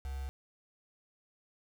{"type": "tone with quantisation", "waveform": "sine", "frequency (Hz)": 67.4, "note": "C#2", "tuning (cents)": -48, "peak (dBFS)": -36, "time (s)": [0.05, 0.29], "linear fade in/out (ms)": 0, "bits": 8, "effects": []}